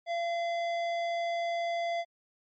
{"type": "tone with hard clipping", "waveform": "sine", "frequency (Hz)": 683, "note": "F5", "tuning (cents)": -39, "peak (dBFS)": -31, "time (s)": [0.06, 2.05], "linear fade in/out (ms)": 50, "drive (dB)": 14, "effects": ["low-pass 5000 Hz 12 dB/octave", "MP3 48 kbps"]}